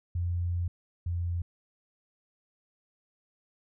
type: tone pair in turn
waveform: sine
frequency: 87.31 / 86.61 Hz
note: F2 / F2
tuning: 0 / -14 cents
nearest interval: unison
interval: 14 cents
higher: first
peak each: -27 / -28 dBFS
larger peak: first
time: 0.15-0.68 / 1.06-1.42 s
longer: first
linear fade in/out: 5 ms
effects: none